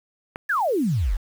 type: click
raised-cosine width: 0.5 ms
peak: -16 dBFS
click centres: 0.359 s
type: exponential sweep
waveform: sine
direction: down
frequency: 1802 to 35.29 Hz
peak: -19 dBFS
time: 0.49-1.17 s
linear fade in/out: 10 ms
effects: 7-bit